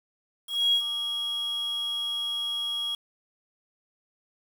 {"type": "tone with ADSR envelope", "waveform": "triangle", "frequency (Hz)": 3300, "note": "G#7", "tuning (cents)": -12, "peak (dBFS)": -15, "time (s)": [0.47, 2.95], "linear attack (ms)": 260, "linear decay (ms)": 82, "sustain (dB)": -11, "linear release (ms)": 3, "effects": ["tanh soft clip ceiling -17 dBFS", "7-bit"]}